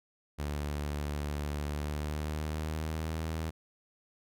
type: tone with pitch glide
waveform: sawtooth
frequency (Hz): 73.42 to 80.07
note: D2 to E2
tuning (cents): 0 to -50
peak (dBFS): -29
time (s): 0.38-3.51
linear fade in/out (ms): 20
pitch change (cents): +150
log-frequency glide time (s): 1.68-3.17
effects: none